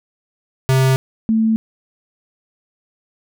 square / sine tone pair in turn, 132 / 222 Hz, C3 / A3, +16 / +16 cents, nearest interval major sixth, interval 900 cents, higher second, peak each -12 dBFS, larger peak neither, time 0.69-0.96 / 1.29-1.56 s, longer neither, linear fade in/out 0 ms, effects none

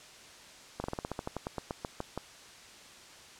slowing click train, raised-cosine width 1 ms, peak -20 dBFS, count 16, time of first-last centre 0.8-2.176 s, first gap 40 ms, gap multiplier 1.11, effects white hiss -52 dBFS RMS until 3.39 s + low-pass 7000 Hz 12 dB/octave

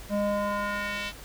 square tone with band-pass filter sweep, 204.6 Hz, G#3, 26 cents flat, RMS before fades -29 dBFS, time 0.09-1.13 s, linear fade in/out 50 ms, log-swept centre 440 to 3200 Hz, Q 1.6, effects added 50 Hz sine -46 dBFS peak until 1.24 s + pink hiss -46 dBFS RMS until 1.24 s

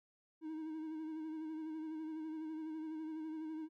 triangle tone with vibrato, 314.8 Hz, D#4, 20 cents sharp, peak -39 dBFS, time 0.41-3.69 s, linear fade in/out 50 ms, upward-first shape sine, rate 12 Hz, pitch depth 37 cents each way, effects none

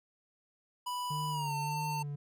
square tone with pitch glide, 987.8 to 900.6 Hz, B5 to A5, 0 to +40 cents, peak -35 dBFS, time 0.86-2.03 s, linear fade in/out 10 ms, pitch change -160 cents, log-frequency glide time 1.3-1.54 s
triangle tone with vibrato, 148.2 Hz, D3, 16 cents sharp, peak -34 dBFS, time 1.1-2.16 s, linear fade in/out 10 ms, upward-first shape sine, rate 1.7 Hz, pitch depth 49 cents each way
effects none

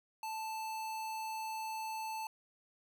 square tone, 880 Hz, A5, in tune, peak -39 dBFS, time 0.23-2.27 s, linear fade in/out 2 ms, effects none

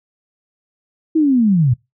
sine linear sweep, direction down, 327.4 to 113.2 Hz, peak -10 dBFS, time 1.15-1.74 s, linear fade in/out 10 ms, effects noise-tail reverb RT60 0.2 s tail -23 dB re dry

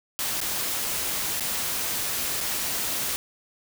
white noise with dropouts, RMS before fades -28 dBFS, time 0.19-3.16 s, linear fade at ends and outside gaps 0 ms, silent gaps 0.404-0.414 / 1.398-1.407 / 2.405-2.41 s, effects none

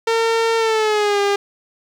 sawtooth tone with pitch glide, 455.1 to 403.1 Hz, A#4 to G4, -42 to +48 cents, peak -11 dBFS, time 0.07-1.36 s, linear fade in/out 5 ms, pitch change -210 cents, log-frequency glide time 0.57-1.2 s, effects low-pass 6000 Hz 12 dB/octave + 8-bit

